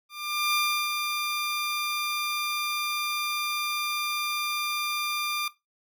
15% pulse tone with ADSR envelope, 1195 Hz, D6, 30 cents sharp, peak -16 dBFS, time 0.09-5.48 s, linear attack 450 ms, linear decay 350 ms, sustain -5 dB, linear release 3 ms, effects noise-tail reverb RT60 0.2 s tail -17 dB re dry

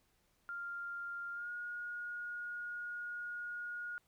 sine tone with pitch glide, 1396 to 1437.7 Hz, F6 to F6, -1 to +50 cents, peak -40 dBFS, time 0.49-3.98 s, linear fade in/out 0 ms, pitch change +51 cents, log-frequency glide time 1.33-1.5 s, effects pink hiss -75 dBFS RMS until 4.07 s

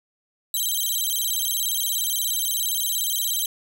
5% pulse tone with vibrato, 3520 Hz, A7, in tune, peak -15 dBFS, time 0.54-3.46 s, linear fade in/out 2 ms, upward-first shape square, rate 17 Hz, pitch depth 190 cents each way, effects none

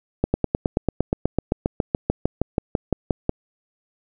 slowing click train, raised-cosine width 2 ms, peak -5 dBFS, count 23, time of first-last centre 0.24-3.294 s, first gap 100 ms, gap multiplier 1.03, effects none

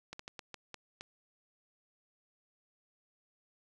slowing click train, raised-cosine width 0.2 ms, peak -26 dBFS, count 7, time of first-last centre 0.13-1.009 s, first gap 64 ms, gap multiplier 1.33, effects none

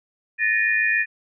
sine tone cluster, 1748 / 1855 / 2448 Hz, A6 / A#6 / D#7, -12 / -9 / -29 cents, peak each -22 dBFS, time 0.38-1.06 s, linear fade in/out 50 ms, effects none

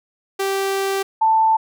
sawtooth / sine tone pair in turn, 390.2 / 885.1 Hz, G4 / A5, -8 / +10 cents, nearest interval octave + major second, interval 1418 cents, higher second, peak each -15 / -12 dBFS, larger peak second, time 0.39-1.03 / 1.21-1.57 s, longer first, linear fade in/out 10 ms, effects none

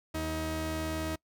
sawtooth tone pair together, 79.2 / 316.8 Hz, D#2 / D#4, +31 / +31 cents, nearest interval 2 octaves, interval 2400 cents, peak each -32 / -29 dBFS, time 0.14-1.16 s, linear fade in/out 10 ms, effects noise-tail reverb RT60 0.1 s tail -24 dB re dry

